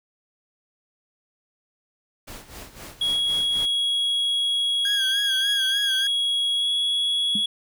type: noise with tremolo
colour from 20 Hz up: pink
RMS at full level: -38 dBFS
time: 2.27-3.66 s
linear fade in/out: 10 ms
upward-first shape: sine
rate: 3.9 Hz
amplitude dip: 75%
type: tone with pitch glide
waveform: triangle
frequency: 3322 to 3353 Hz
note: G#7 to G#7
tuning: 0 to +16 cents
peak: -19 dBFS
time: 3.01-7.46 s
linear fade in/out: 5 ms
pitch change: +16 cents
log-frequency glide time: 6.55-6.69 s
type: tone with vibrato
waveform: 40% pulse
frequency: 1600 Hz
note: G6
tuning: 35 cents sharp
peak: -27 dBFS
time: 4.85-6.07 s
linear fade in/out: 2 ms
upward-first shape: sine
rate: 3.4 Hz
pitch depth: 65 cents each way
type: tone with exponential decay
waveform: sine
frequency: 207.7 Hz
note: G#3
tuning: in tune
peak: -24 dBFS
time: 7.35-7.45 s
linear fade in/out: 5 ms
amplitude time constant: 21 ms
effects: none